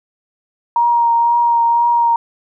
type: tone with vibrato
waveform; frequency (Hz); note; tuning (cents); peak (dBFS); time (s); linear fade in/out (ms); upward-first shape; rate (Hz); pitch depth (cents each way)
sine; 940; A#5; +14; -10; 0.76-2.16; 2; triangle; 2; 18
effects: none